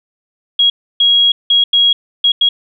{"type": "tone bursts at uneven times", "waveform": "sine", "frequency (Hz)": 3300, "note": "G#7", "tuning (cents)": -12, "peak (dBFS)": -7, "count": 6, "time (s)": [[0.59, 0.7], [1, 1.32], [1.5, 1.64], [1.73, 1.93], [2.24, 2.32], [2.41, 2.49]], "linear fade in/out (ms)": 5, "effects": []}